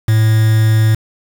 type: tone with quantisation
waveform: triangle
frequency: 110 Hz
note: A2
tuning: in tune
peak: -6 dBFS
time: 0.08-0.95 s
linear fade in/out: 5 ms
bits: 4
effects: none